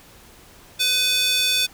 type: tone with high-pass filter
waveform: square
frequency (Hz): 501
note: B4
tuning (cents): +25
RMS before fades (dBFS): -20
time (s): 0.79-1.67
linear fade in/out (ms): 20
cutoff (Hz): 3300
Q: 2.6
effects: pink hiss -48 dBFS RMS until 1.73 s